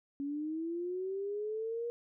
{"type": "linear sweep", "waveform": "sine", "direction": "up", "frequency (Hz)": [277.2, 476.5], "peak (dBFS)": -34, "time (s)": [0.2, 1.9], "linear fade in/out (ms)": 0, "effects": []}